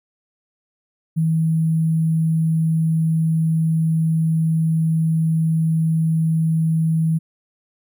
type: tone with sample-and-hold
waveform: sine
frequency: 161.1 Hz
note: E3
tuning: 39 cents flat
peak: -15 dBFS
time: 1.16-7.19 s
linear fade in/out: 20 ms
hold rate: 11025 Hz
effects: none